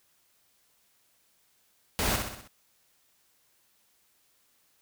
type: noise with echo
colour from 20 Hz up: pink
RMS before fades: -28 dBFS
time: 1.99-2.16 s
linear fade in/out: 0 ms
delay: 63 ms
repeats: 5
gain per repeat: -5 dB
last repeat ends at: 2.475 s
effects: white hiss -68 dBFS RMS until 4.81 s